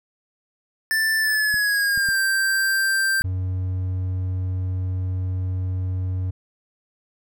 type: tone with pitch glide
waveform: square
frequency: 1768 to 1575.1 Hz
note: A6 to G6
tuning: +8 to +8 cents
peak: -19 dBFS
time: 0.91-3.22 s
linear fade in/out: 0 ms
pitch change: -200 cents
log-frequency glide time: 1.18-2.17 s
type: clicks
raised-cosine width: 5 ms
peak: -24 dBFS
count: 4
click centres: 1.542 / 1.976 / 2.088 / 3.211 s
type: tone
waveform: triangle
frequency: 92.5 Hz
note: F#2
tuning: in tune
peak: -20 dBFS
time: 3.24-6.31 s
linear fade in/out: 10 ms
effects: none